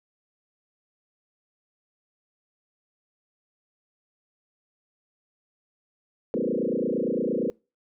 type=tone with frequency modulation; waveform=sine; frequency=361 Hz; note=F#4; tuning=43 cents flat; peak=-23 dBFS; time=6.34-7.5 s; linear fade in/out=0 ms; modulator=28.7 Hz; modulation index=5.5; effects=noise-tail reverb RT60 0.3 s tail -25 dB re dry